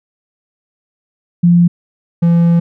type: tone pair in turn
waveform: sine / triangle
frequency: 173.3 / 169.73 Hz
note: F3 / F3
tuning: -13 / -49 cents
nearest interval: unison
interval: 36 cents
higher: first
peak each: -5 dBFS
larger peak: neither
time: 1.43-1.68 / 2.22-2.6 s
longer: second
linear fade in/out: 10 ms
effects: none